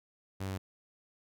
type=tone with pitch steps; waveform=sawtooth; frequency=96.5 / 95.78 / 95.06 Hz; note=G2 / G2 / F#2; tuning=-27 / -40 / +47 cents; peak=-31 dBFS; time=0.4-0.58 s; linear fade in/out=10 ms; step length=60 ms; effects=none